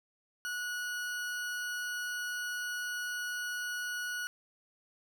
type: tone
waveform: 40% pulse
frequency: 1463 Hz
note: F#6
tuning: 20 cents flat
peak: -34 dBFS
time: 0.45-4.27 s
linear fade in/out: 0 ms
effects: none